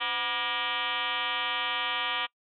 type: tone with frequency modulation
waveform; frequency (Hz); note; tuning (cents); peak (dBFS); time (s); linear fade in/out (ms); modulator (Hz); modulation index
sine; 2108; C7; +12; -27; 0-2.27; 20; 228; 5.7
effects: noise-tail reverb RT60 0.1 s tail -26 dB re dry